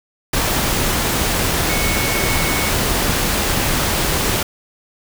sine tone in noise, 2208 Hz, C#7, 7 cents flat, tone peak -24 dBFS, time 1.69-2.69 s, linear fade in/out 5 ms, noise pink, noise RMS -18 dBFS, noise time 0.33-4.43 s, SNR -9 dB, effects none

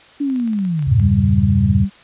sine linear sweep, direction down, 291.7 to 89.2 Hz, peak -16 dBFS, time 0.2-1.07 s, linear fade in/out 10 ms
clicks, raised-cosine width 0.3 ms, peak -25 dBFS, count 10, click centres 0.3 / 0.361 / 0.399 / 0.476 / 0.533 / 0.589 / 0.651 / 0.793 / 0.825 / 0.998 s
sine chord, E diminished seventh, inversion none, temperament equal with one note detuned, 82.41 / 98 / 117.22 / 138.59 Hz, E2 / G2 / Bb2 / Db3, 0 / 0 / +10 / 0 cents, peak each -18 / -16 / -19 / -20 dBFS, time 0.87-1.85 s, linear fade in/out 10 ms
sine tone with vibrato, 196 Hz, G3, in tune, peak -16 dBFS, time 0.99-1.9 s, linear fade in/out 50 ms, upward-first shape sine, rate 2.2 Hz, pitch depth 9 cents each way
effects white hiss -45 dBFS RMS until 2.03 s + resampled to 8000 Hz

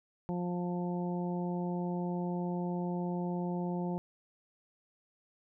harmonic tone, 176.7 Hz, F3, 21 cents sharp, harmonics 1 / 2 / 3 / 4 / 5, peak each -33 / -39 / -44 / -45 / -44 dBFS, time 0.29-3.98 s, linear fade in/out 0 ms, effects none

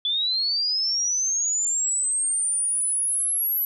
sine linear sweep, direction up, 3431 to 11840 Hz, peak -21 dBFS, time 0.05-3.65 s, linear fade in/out 2 ms, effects none

